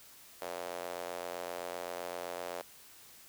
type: tone with high-pass filter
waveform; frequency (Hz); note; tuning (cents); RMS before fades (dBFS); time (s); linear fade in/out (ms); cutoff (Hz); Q
square; 43.88; F1; +9; -41; 0.41-2.62; 10; 570; 2.5
effects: white hiss -56 dBFS RMS until 3.28 s